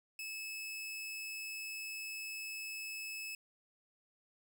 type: tone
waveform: sawtooth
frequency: 2600 Hz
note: E7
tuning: 24 cents flat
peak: -38 dBFS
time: 0.19-3.35 s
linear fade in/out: 2 ms
effects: none